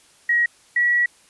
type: tone pair in turn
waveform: sine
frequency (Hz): 1900 / 1929.9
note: A#6 / B6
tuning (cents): +33 / -40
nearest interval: unison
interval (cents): 27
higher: second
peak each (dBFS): -15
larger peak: neither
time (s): 0.29-0.46 / 0.76-1.06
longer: second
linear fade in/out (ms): 5
effects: white hiss -54 dBFS RMS until 1.29 s + resampled to 24000 Hz